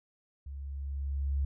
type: tone with level ramp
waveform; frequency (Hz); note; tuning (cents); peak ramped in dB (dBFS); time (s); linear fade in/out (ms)
sine; 69.4; C#2; +3; -39 to -26; 0.46-1.45; 5
effects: none